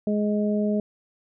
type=harmonic tone; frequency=209.1 Hz; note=G#3; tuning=12 cents sharp; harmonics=1 / 2 / 3; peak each=-22 / -28 / -29 dBFS; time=0.07-0.8 s; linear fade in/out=2 ms; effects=none